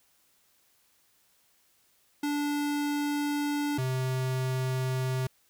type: tone pair in turn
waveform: square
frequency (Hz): 291.2 / 129.71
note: D4 / C3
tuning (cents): -15 / -15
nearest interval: octave + major second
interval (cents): 1400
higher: first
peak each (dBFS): -28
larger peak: neither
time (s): 2.23-3.78 / 3.78-5.27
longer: first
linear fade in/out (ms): 5
effects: white hiss -67 dBFS RMS until 5.49 s